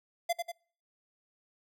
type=tone with echo; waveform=square; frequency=688 Hz; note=F5; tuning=26 cents flat; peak=-27 dBFS; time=0.29-0.33 s; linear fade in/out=10 ms; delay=95 ms; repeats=2; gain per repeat=-5 dB; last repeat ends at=0.52 s; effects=noise-tail reverb RT60 0.5 s tail -26 dB re dry